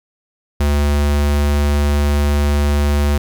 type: tone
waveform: square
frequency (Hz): 72.6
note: D2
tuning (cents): -19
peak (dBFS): -13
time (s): 0.6-3.18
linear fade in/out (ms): 5
effects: 8-bit